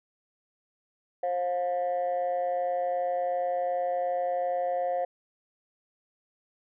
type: tone pair together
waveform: sine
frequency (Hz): 532.7 / 710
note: C5 / F5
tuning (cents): +31 / +28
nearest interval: perfect fourth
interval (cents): 497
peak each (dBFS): -27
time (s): 1.23-5.05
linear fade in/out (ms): 5
effects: tanh soft clip ceiling -22 dBFS